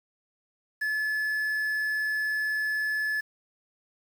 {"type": "tone with quantisation", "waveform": "triangle", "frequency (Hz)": 1722, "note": "A6", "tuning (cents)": -38, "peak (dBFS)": -24, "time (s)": [0.81, 3.21], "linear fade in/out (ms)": 10, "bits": 8, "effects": []}